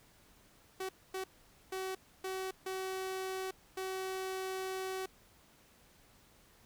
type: tone bursts at uneven times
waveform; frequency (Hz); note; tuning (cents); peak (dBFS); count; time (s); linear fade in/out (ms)
sawtooth; 378; F#4; +37; -33; 6; 0.8-0.89 / 1.14-1.24 / 1.72-1.95 / 2.24-2.51 / 2.66-3.51 / 3.77-5.06; 5
effects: pink hiss -64 dBFS RMS until 6.65 s